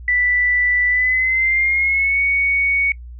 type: tone with pitch glide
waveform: sine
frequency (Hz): 1975.5 to 2230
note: B6 to C#7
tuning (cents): 0 to +10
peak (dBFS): -14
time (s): 0.08-2.92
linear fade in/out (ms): 2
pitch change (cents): +210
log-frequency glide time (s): 0.88-2.21
effects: noise-tail reverb RT60 0.1 s tail -22 dB re dry + added 60 Hz sine -32 dBFS peak until 3.19 s